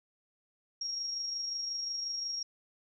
sine tone with amplitude modulation, 5588 Hz, F8, in tune, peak -32 dBFS, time 0.81-2.43 s, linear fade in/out 5 ms, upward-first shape sine, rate 25.6 Hz, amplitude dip 35%, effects none

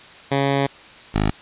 10% pulse tone pair in turn, 138.59 / 51.91 Hz, C#3 / G#1, 0 / 0 cents, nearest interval octave + perfect fourth, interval 1700 cents, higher first, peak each -9 dBFS, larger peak neither, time 0.31-0.67 / 1.14-1.31 s, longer first, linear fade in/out 10 ms, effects white hiss -43 dBFS RMS until 1.41 s + resampled to 8000 Hz

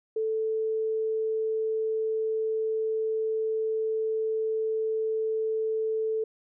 sine tone, 440 Hz, A4, in tune, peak -25 dBFS, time 0.16-6.24 s, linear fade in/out 5 ms, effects none

